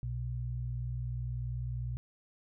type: tone pair together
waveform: sine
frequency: 61.74 / 121.99 Hz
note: B1 / B2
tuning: 0 / -21 cents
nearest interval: octave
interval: 1179 cents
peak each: -38 / -35 dBFS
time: 0.03-1.97 s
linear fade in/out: 0 ms
effects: none